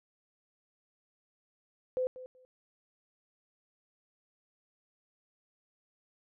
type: tone with echo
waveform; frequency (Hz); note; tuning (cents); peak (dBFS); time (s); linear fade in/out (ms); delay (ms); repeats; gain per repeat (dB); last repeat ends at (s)
sine; 510; C5; -44; -28; 1.97-2.07; 0; 190; 2; -15; 2.45
effects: none